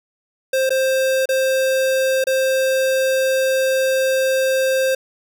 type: tone with dropouts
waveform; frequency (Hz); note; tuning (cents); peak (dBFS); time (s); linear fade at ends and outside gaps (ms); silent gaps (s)
square; 527; C5; +12; -16; 0.53-4.95; 5; 0.694-0.704 / 1.257-1.289 / 2.241-2.269
effects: none